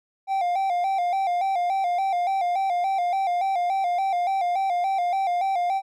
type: tone with vibrato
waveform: triangle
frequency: 740 Hz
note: F#5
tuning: in tune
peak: -19 dBFS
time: 0.27-5.82 s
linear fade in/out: 50 ms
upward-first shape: square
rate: 3.5 Hz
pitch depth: 83 cents each way
effects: none